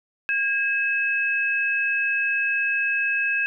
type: tone pair together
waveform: sine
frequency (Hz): 1627.2 / 2583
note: G#6 / E7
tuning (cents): -36 / -36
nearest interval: minor sixth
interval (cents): 800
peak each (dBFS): -23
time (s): 0.29-3.46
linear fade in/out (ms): 0
effects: none